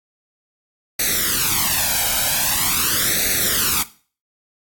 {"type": "noise with flanger", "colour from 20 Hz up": "white", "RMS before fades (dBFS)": -19, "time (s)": [0.99, 3.83], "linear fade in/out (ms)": 5, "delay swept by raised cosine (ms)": [0.48, 1.31], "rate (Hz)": 0.44, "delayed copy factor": 0.85, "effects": ["noise-tail reverb RT60 0.4 s tail -17 dB re dry", "AAC 64 kbps"]}